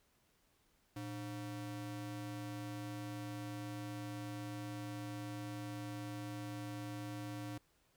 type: ring-modulated tone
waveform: square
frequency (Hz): 207.9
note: G#3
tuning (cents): +2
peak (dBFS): -40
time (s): 0.96-7.58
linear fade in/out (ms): 5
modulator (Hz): 91.9
effects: pink hiss -74 dBFS RMS until 7.96 s